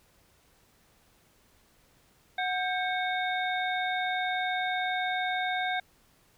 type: harmonic tone with a mistuned harmonic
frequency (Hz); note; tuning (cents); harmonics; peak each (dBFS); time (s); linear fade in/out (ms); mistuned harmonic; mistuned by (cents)
736; F#5; -9; 1 / 2 / 3 / 5; -30 / -33 / -35 / -37; 2.38-5.8; 5; 2; +130
effects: pink hiss -64 dBFS RMS until 6.37 s